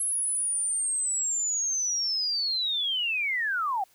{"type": "linear sweep", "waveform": "sine", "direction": "down", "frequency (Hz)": [10850, 731], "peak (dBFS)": -25, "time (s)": [0, 3.84], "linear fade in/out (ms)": 5, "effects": ["white hiss -62 dBFS RMS until 3.94 s"]}